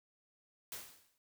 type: noise with exponential decay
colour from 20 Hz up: white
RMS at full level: -42 dBFS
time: 0.72-1.18 s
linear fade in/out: 1 ms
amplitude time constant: 100 ms
effects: none